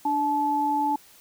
sine tone pair together, 293.5 / 865 Hz, D4 / A5, -1 / -30 cents, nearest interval octave + perfect fifth, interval 1871 cents, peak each -28 / -22 dBFS, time 0.05-0.96 s, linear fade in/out 5 ms, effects white hiss -53 dBFS RMS until 1.2 s

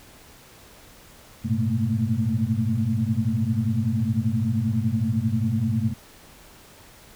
sine tone cluster, 100.6 / 113.7 / 125.7 / 217.4 / 227.6 Hz, G2 / A#2 / B2 / A3 / A#3, +45 / -43 / +31 / -21 / -41 cents, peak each -27 dBFS, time 1.44-5.94 s, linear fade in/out 20 ms, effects pink hiss -49 dBFS RMS until 7.15 s

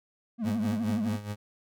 triangle tone with vibrato, 222 Hz, A3, 16 cents sharp, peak -25 dBFS, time 0.38-1.18 s, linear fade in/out 50 ms, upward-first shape triangle, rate 12 Hz, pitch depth 160 cents each way
30% pulse tone with tremolo, 103.83 Hz, G#2, in tune, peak -27 dBFS, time 0.43-1.36 s, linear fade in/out 50 ms, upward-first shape sine, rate 4.7 Hz, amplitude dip 75%
effects none

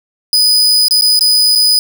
40% pulse tone with dropouts, 4978 Hz, D#8, in tune, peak -6 dBFS, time 0.33-1.79 s, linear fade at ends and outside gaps 1 ms, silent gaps 0.883-0.909 / 1.011-1.021 / 1.192-1.209 / 1.552-1.557 s, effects none

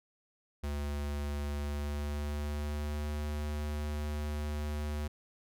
square tone with pitch glide, 72.5 to 74.58 Hz, D2 to D2, -22 to +27 cents, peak -34 dBFS, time 0.63-5.08 s, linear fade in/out 10 ms, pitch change +49 cents, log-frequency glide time 1.55-3.14 s, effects none

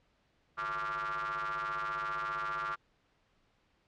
40% pulse ring-modulated tone, 103 Hz, G#2, 14 cents flat, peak -30 dBFS, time 0.57-2.76 s, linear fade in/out 20 ms, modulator 1280 Hz, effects pink hiss -72 dBFS RMS until 3.87 s + low-pass 4000 Hz 12 dB/octave

